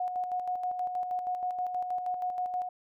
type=tone with tremolo; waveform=sine; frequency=728 Hz; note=F#5; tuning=28 cents flat; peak=-28 dBFS; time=0-2.69 s; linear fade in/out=5 ms; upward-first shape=square; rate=6.3 Hz; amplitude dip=45%; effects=none